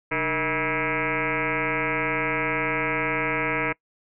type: tone with frequency modulation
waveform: sine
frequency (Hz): 1299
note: E6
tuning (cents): -26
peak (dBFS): -22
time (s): 0.11-3.73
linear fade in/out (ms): 10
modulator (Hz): 166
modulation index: 6.7
effects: noise-tail reverb RT60 0.1 s tail -24 dB re dry